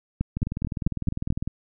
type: two click trains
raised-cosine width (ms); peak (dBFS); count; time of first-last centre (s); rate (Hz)
5; -15 / -11; 23 / 6; 0.37-1.476 / 0.21-1.304; 19.9 / 4.57
effects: none